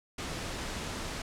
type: noise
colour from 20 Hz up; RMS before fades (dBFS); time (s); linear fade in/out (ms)
pink; -37; 0.18-1.22; 5
effects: low-pass 8000 Hz 12 dB/octave